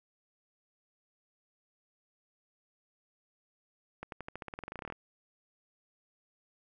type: accelerating click train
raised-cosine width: 0.5 ms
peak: -25 dBFS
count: 19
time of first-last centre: 4.03-4.924 s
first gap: 92 ms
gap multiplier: 0.92
effects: none